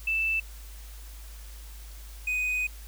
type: tone pair in turn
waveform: sine / triangle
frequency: 2647 / 2496 Hz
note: E7 / D#7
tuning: +7 / +5 cents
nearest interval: minor second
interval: 102 cents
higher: first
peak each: -24 dBFS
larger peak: neither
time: 0.07-0.4 / 2.27-2.67 s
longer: second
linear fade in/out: 5 ms
effects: added 52 Hz sine -41 dBFS peak until 2.87 s + white hiss -51 dBFS RMS until 2.87 s